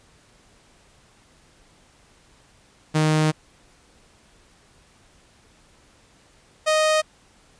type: tone pair in turn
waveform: sawtooth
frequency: 155.1 / 621.9 Hz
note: D#3 / D#5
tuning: -5 / -1 cents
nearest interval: 2 octaves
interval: 2404 cents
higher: second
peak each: -13 dBFS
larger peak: neither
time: 2.94-3.32 / 6.66-7.02 s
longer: first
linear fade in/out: 20 ms
effects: pink hiss -56 dBFS RMS until 7.59 s + resampled to 22050 Hz